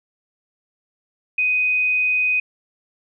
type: tone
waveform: sine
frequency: 2500 Hz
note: D#7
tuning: 8 cents sharp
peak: -16 dBFS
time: 1.38-2.4 s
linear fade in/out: 5 ms
effects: none